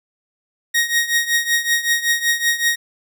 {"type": "tone with tremolo", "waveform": "sawtooth", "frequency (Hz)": 1875, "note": "A#6", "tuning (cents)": 10, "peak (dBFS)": -9, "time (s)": [0.74, 2.76], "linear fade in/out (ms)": 10, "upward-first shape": "triangle", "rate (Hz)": 5.3, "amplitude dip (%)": 85, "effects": []}